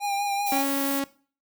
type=tone with vibrato; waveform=square; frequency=806 Hz; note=G5; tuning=48 cents sharp; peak=-25 dBFS; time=0-0.65 s; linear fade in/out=50 ms; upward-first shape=triangle; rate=5.2 Hz; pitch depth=32 cents each way
type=noise; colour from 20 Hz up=violet; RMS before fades=-31 dBFS; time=0.46-1 s; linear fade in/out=10 ms
type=tone; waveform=sawtooth; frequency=276.5 Hz; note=C#4; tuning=4 cents flat; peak=-21 dBFS; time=0.52-1.04 s; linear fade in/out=2 ms
effects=noise-tail reverb RT60 0.4 s tail -18 dB re dry